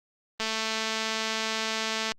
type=click train; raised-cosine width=0.2 ms; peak=-12 dBFS; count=381; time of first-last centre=0.4-2.119 s; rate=221 Hz; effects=Opus 32 kbps